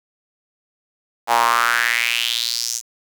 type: tone with high-pass filter sweep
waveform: sawtooth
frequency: 117.8 Hz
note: A#2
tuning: 19 cents sharp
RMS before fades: -19 dBFS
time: 1.27-2.82 s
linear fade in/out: 50 ms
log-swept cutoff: 790 to 6700 Hz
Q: 4.3
effects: 7-bit